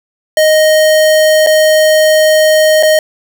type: tone with dropouts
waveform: square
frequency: 622 Hz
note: D#5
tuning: 1 cent flat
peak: -6 dBFS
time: 0.37-2.99 s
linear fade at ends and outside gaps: 2 ms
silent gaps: 1.464-1.47 / 2.827-2.832 s
effects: none